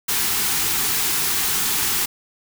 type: band-stop noise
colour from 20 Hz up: white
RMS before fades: -21 dBFS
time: 0.08-2.06 s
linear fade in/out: 10 ms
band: 470 to 730 Hz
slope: 96 dB/octave
effects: none